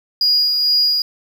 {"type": "tone with tremolo", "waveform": "triangle", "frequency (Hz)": 4879, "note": "D#8", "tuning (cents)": -35, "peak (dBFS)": -9, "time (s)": [0.21, 1.02], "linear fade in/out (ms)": 2, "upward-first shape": "sine", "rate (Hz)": 2.2, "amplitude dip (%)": 40, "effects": ["tanh soft clip ceiling -7 dBFS", "7-bit"]}